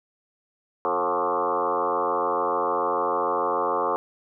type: tone with frequency modulation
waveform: sine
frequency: 801 Hz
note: G5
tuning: 37 cents sharp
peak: -21 dBFS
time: 0.85-3.96 s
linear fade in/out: 0 ms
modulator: 86.8 Hz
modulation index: 4.9
effects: none